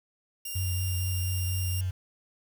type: tone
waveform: 5% pulse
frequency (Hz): 2795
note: F7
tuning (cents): +1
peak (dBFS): -25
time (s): 0.45-1.81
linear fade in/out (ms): 5
type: tone with vibrato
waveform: sine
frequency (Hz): 92.5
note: F#2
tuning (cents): 0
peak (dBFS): -27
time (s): 0.55-1.91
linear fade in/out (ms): 10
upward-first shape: sine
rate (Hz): 4.2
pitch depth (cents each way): 27
effects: 8-bit